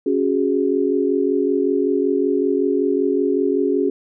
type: chord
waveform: sine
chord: C# suspended fourth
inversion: none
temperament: equal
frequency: 277.2 / 370 / 415.3 Hz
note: C#4 / F#4 / G#4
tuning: 0 / 0 / 0 cents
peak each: -20 dBFS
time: 0.06-3.9 s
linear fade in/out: 5 ms
effects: none